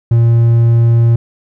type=tone; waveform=triangle; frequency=116.54 Hz; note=A#2; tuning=in tune; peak=-4 dBFS; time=0.11-1.16 s; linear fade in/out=5 ms; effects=none

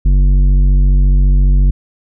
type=tone with tanh clipping; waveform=triangle; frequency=47.28 Hz; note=F#1; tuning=38 cents sharp; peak=-8 dBFS; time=0.05-1.71 s; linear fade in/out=10 ms; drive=14 dB; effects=none

